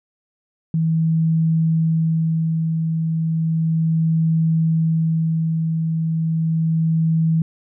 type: tone with tremolo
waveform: sine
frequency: 161.8 Hz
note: E3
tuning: 32 cents flat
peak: -14 dBFS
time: 0.74-7.42 s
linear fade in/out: 2 ms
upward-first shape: sine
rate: 0.34 Hz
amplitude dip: 35%
effects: none